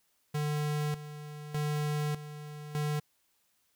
square tone with tremolo, 149.3 Hz, D3, 29 cents sharp, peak -30 dBFS, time 0.34-3 s, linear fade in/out 10 ms, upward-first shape square, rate 0.83 Hz, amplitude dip 75%, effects white hiss -73 dBFS RMS until 3.75 s

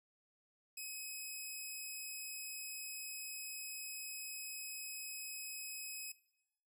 10% pulse tone, 2544 Hz, D#7, 38 cents sharp, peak -35 dBFS, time 0.77-6.12 s, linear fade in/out 5 ms, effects noise-tail reverb RT60 0.9 s tail -19 dB re dry

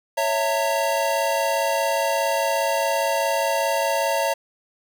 square chord, A# diminished, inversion first, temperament equal with one note detuned, 554.4 / 659.3 / 911.6 Hz, C#5 / E5 / A#5, 0 / 0 / -39 cents, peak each -25 dBFS, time 0.17-4.34 s, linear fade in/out 10 ms, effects none

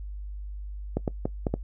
clicks, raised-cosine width 2 ms, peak -12 dBFS, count 5, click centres 0.97 / 1.078 / 1.255 / 1.468 / 1.54 s, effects noise-tail reverb RT60 0.1 s tail -21 dB re dry + added 50 Hz sine -34 dBFS peak until 1.63 s

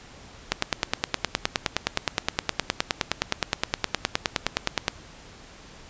click train, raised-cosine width 0.2 ms, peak -3 dBFS, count 43, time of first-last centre 0.52-4.881 s, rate 9.63 Hz, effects pink hiss -47 dBFS RMS until 5.89 s + resampled to 16000 Hz

